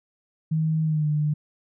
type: tone with pitch glide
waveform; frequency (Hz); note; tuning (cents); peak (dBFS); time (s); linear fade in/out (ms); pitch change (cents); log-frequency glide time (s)
sine; 158.2 to 150.01; D#3 to D3; +29 to +37; -20; 0.51-1.34; 10; -92; 0.84-1.08
effects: none